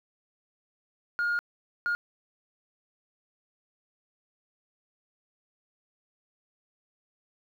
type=tone bursts at uneven times; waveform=sine; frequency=1423 Hz; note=F6; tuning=32 cents sharp; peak=-23 dBFS; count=2; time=1.19-1.39 / 1.86-1.95 s; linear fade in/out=0 ms; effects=tanh soft clip ceiling -23 dBFS + 10-bit